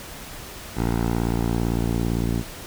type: tone with low-pass filter sweep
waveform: 10% pulse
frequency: 57.8 Hz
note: A#1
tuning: 14 cents flat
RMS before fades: -23 dBFS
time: 0.75-2.44 s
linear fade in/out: 50 ms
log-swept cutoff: 1600 to 390 Hz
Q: 0.72
effects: pink hiss -38 dBFS RMS until 2.66 s